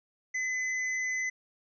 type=tone with tanh clipping; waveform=sine; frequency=2024 Hz; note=B6; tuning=42 cents sharp; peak=-31 dBFS; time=0.34-1.3 s; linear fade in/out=10 ms; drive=14 dB; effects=resampled to 16000 Hz